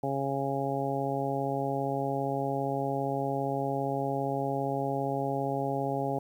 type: harmonic tone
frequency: 137.5 Hz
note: C#3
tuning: 14 cents flat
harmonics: 1 / 2 / 3 / 4 / 5 / 6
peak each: -35 / -35 / -35 / -35 / -35 / -35 dBFS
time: 0.03-6.19 s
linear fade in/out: 5 ms
effects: 10-bit